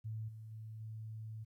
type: tone with level steps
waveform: sine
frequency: 110 Hz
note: A2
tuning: in tune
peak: -39 / -47 / -45 / -43 dBFS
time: 0.04-1.45 s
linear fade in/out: 20 ms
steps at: 0.28 / 0.51 / 0.8 s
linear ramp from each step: 10 ms
effects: 13-bit